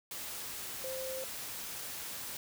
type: tone in noise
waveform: sine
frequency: 523.3 Hz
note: C5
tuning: in tune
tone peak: -38 dBFS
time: 0.84-1.24 s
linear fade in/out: 2 ms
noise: white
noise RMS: -42 dBFS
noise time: 0.11-2.37 s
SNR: +1 dB
effects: none